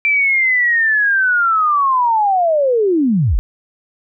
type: linear sweep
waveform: sine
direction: down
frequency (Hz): 2349 to 30.24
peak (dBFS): -11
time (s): 0.05-3.39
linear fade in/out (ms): 0
effects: none